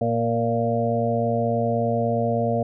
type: harmonic tone with a mistuned harmonic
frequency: 116.54 Hz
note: A#2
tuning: in tune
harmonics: 1 / 2 / 4 / 5 / 6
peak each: -26 / -26 / -26 / -26 / -26 dBFS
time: 0.01-2.63 s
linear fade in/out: 5 ms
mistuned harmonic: 6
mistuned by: -17 cents
effects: none